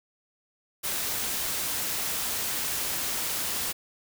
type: noise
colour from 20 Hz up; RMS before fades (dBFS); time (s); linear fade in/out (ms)
white; -30; 0.83-3.73; 20
effects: none